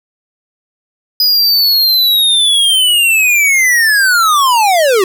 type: linear sweep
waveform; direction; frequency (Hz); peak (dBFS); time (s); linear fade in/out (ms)
square; down; 4978 to 361.4; -8; 1.2-5.04; 2
effects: none